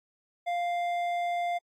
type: tone with hard clipping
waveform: sine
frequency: 698.5 Hz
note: F5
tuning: in tune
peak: -29 dBFS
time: 0.46-1.59 s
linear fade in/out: 20 ms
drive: 8 dB
effects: AAC 64 kbps